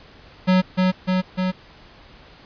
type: tone with echo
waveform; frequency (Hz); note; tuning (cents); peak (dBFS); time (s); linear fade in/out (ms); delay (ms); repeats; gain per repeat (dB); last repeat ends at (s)
square; 185; F#3; 0; -14; 0.47-0.62; 20; 300; 3; -2; 1.52
effects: pink hiss -47 dBFS RMS until 2.45 s + resampled to 11025 Hz